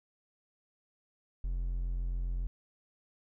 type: tone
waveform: triangle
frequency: 43.7 Hz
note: F1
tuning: 2 cents sharp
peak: -29 dBFS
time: 1.44-2.47 s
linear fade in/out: 0 ms
effects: none